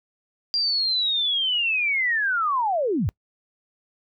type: linear sweep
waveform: sine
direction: down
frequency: 4799 to 66.7 Hz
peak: -20 dBFS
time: 0.54-3.09 s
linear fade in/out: 0 ms
effects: noise-tail reverb RT60 0.1 s tail -25 dB re dry